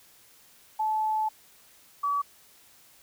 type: tone pair in turn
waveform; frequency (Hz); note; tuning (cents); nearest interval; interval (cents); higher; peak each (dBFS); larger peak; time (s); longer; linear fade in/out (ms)
sine; 867 / 1142.4; A5 / D6; -26 / -48; perfect fourth; 478; second; -24; neither; 0.79-1.29 / 2.03-2.22; first; 10
effects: white hiss -57 dBFS RMS until 3.02 s